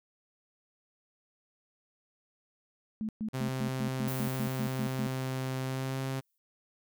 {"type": "tone bursts", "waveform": "sine", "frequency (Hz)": 217.2, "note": "A3", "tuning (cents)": -22, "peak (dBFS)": -31, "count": 11, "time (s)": [3.01, 5.068], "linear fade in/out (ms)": 0, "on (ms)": 78, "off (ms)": 120}
{"type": "tone with pitch glide", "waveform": "sawtooth", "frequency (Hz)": [130.81, 133.25], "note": ["C3", "C3"], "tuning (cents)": [0, 32], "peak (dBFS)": -28, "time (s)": [3.33, 6.21], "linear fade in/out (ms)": 20, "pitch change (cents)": 32, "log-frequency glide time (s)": [5.61, 5.99]}
{"type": "noise with exponential decay", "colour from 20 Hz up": "violet", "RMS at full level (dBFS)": -40, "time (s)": [4.08, 6.38], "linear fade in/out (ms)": 0, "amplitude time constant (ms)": 500}
{"effects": []}